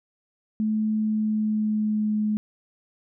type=tone with pitch glide; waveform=sine; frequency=216.1 to 212.6 Hz; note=A3 to G#3; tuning=-31 to +41 cents; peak=-21 dBFS; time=0.6-2.37 s; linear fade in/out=0 ms; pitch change=-28 cents; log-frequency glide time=0.96-2.17 s; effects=none